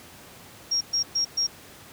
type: tone bursts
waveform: sine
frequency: 5588 Hz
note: F8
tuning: in tune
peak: -21 dBFS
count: 4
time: 0.71-1.47 s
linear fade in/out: 10 ms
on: 100 ms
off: 120 ms
effects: pink hiss -47 dBFS RMS until 1.92 s + high-pass 80 Hz 12 dB/octave